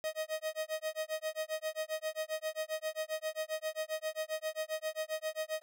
45% pulse tone with tremolo, 628 Hz, D#5, 16 cents sharp, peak -32 dBFS, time 0.04-5.62 s, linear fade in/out 0 ms, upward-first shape sine, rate 7.5 Hz, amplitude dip 100%, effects none

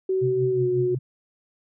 sine tone with pitch glide, 377.6 to 363.9 Hz, F#4 to F#4, +35 to -29 cents, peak -20 dBFS, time 0.09-0.95 s, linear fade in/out 5 ms, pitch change -64 cents, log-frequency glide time 0.5-0.66 s
sine tone with tremolo, 130 Hz, C3, 11 cents flat, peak -22 dBFS, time 0.21-0.99 s, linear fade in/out 20 ms, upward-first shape triangle, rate 5.5 Hz, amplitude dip 90%
effects none

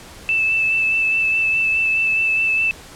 sine tone with vibrato, 2637 Hz, E7, in tune, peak -15 dBFS, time 0.29-2.71 s, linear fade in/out 0 ms, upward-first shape sine, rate 4.8 Hz, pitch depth 16 cents each way, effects pink hiss -40 dBFS RMS until 2.95 s + low-pass 11000 Hz 12 dB/octave

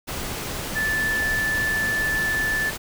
sine tone in noise, 1750 Hz, A6, 10 cents flat, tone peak -21 dBFS, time 0.75-2.71 s, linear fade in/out 20 ms, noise pink, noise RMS -30 dBFS, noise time 0.07-2.78 s, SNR +6 dB, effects none

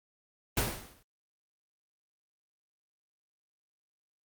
pink noise with exponential decay, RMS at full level -25 dBFS, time 0.57-1.03 s, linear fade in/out 5 ms, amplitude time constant 99 ms, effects Opus 24 kbps

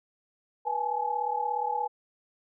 sine tone cluster, 487.3 / 826 / 863 Hz, B4 / G#5 / A5, -23 / -10 / -34 cents, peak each -36 / -30 / -30 dBFS, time 0.65-1.88 s, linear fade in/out 20 ms, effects none

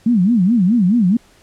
sine tone with vibrato, 207.7 Hz, G#3, in tune, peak -10 dBFS, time 0.06-1.17 s, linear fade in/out 5 ms, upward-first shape sine, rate 4.7 Hz, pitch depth 290 cents each way, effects pink hiss -51 dBFS RMS until 1.42 s + low-pass 10000 Hz 12 dB/octave

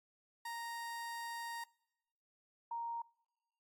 30% pulse / sine tone pair in turn, 932.3 / 932.3 Hz, A#5 / A#5, 0 / 0 cents, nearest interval unison, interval 0 cents, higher neither, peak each -39 / -38 dBFS, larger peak second, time 0.45-1.64 / 2.71-3.02 s, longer first, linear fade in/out 5 ms, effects noise-tail reverb RT60 1.0 s tail -26 dB re dry + AAC 64 kbps

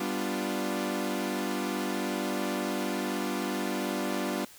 sawtooth chord, G dominant seventh, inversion none, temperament equal, 196 / 246.9 / 293.7 / 349.2 Hz, G3 / B3 / D4 / F4, 0 / 0 / 0 / 0 cents, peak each -31 dBFS, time 0-4.45 s, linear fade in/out 5 ms, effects white hiss -52 dBFS RMS until 4.58 s

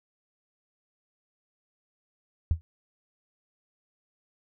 sine tone with exponential decay, 82 Hz, E2, 9 cents flat, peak -16 dBFS, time 2.51-2.61 s, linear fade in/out 0 ms, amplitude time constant 21 ms, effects none

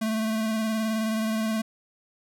square tone with vibrato, 220 Hz, A3, in tune, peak -25 dBFS, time 0.01-1.62 s, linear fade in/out 10 ms, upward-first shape square, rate 19 Hz, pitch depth 20 cents each way, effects none

